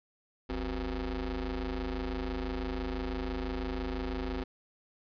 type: ring-modulated tone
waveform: 25% pulse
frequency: 110 Hz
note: A2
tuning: in tune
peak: -26 dBFS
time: 0.49-4.44 s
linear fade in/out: 10 ms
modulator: 152 Hz
effects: resampled to 11025 Hz